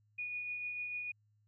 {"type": "tone with tremolo", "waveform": "sine", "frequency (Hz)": 2458, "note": "D#7", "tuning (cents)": -22, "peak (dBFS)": -36, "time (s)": [0.18, 1.12], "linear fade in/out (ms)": 10, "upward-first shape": "triangle", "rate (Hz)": 6.7, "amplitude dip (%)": 35, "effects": ["added 105 Hz sine -69 dBFS peak until 1.47 s"]}